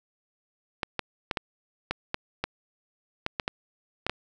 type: clicks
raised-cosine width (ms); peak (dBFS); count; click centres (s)
0.3; -11; 12; 0.832 / 0.993 / 1.312 / 1.372 / 1.91 / 2.144 / 2.44 / 3.264 / 3.398 / 3.479 / 4.066 / 4.096
effects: none